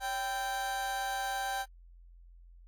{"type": "tone with amplitude modulation", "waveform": "30% pulse", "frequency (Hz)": 783, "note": "G5", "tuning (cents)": -2, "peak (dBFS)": -27, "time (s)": [0, 1.66], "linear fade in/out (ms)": 50, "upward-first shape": "sine", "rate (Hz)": 225, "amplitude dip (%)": 60, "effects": ["added 43 Hz sine -52 dBFS peak until 2.67 s", "AAC 64 kbps"]}